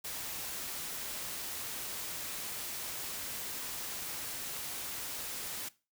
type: noise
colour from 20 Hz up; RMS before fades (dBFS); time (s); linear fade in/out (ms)
white; -40; 0.04-5.69; 10
effects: noise-tail reverb RT60 0.3 s tail -19 dB re dry